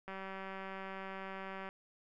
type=click train; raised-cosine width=0.5 ms; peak=-30 dBFS; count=310; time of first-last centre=0.08-1.689 s; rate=192 Hz; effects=none